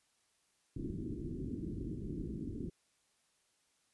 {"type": "low-pass noise", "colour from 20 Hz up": "white", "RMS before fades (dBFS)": -41, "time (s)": [0.76, 2.7], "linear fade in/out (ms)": 5, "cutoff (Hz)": 350, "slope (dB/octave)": 48, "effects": ["white hiss -75 dBFS RMS until 3.93 s", "resampled to 24000 Hz"]}